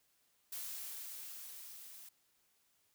blue noise with level ramp, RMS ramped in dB -43 to -54 dBFS, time 0.52-2.09 s, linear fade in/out 5 ms, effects white hiss -75 dBFS RMS until 2.94 s

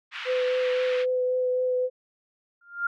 white band-pass noise, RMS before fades -36 dBFS, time 0.11-1.06 s, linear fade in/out 50 ms, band 1200 to 3000 Hz, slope 24 dB/octave
sine tone with vibrato, 505 Hz, B4, 39 cents sharp, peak -22 dBFS, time 0.25-1.9 s, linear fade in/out 50 ms, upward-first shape triangle, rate 3.8 Hz, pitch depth 13 cents each way
sine tone with exponential growth, 1399 Hz, F6, 3 cents sharp, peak -20 dBFS, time 2.61-2.87 s, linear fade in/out 5 ms, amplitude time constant 56 ms
effects none

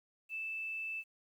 sine tone with quantisation, 2637 Hz, E7, in tune, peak -37 dBFS, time 0.29-1.04 s, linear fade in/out 50 ms, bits 11, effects none

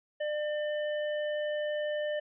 sine tone with hard clipping, 599 Hz, D5, 34 cents sharp, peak -32 dBFS, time 0.2-2.2 s, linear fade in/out 10 ms, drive 15 dB, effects resampled to 8000 Hz

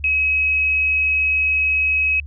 sine tone, 2553 Hz, D#7, 44 cents sharp, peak -15 dBFS, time 0.04-2.2 s, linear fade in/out 2 ms, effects added 73 Hz sine -30 dBFS peak until 2.26 s

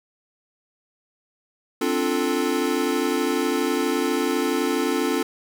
square chord, D minor seventh, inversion third, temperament equal, 261.6 / 293.7 / 349.2 / 440 Hz, C4 / D4 / F4 / A4, 0 / 0 / 0 / 0 cents, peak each -27 dBFS, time 1.81-5.23 s, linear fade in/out 5 ms, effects none

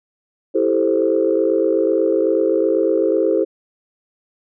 sine chord, A minor seventh, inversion second, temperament equal, 329.6 / 392 / 440 / 523.3 Hz, E4 / G4 / A4 / C5, 0 / 0 / 0 / 0 cents, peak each -19 dBFS, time 0.54-3.45 s, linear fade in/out 20 ms, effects tanh soft clip ceiling -4 dBFS

